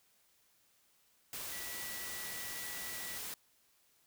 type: tone in noise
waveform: sine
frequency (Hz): 1952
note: B6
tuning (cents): -21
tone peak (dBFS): -48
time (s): 1.52-3.18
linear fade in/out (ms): 2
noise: white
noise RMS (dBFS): -43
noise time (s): 1.33-3.34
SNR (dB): -8
effects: white hiss -71 dBFS RMS until 4.06 s